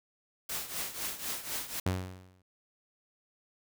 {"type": "noise with tremolo", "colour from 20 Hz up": "white", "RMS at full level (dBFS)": -34, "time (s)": [0.49, 1.8], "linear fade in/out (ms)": 5, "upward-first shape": "triangle", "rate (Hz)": 4, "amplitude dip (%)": 80}
{"type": "tone with exponential decay", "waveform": "sawtooth", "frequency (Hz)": 92.5, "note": "F#2", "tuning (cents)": 0, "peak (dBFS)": -22, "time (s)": [1.86, 2.42], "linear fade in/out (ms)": 5, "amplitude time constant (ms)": 120}
{"effects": []}